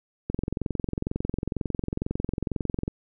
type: click train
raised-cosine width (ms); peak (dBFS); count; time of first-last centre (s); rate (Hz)
3; -14; 58; 0.3-2.879; 22.1
effects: none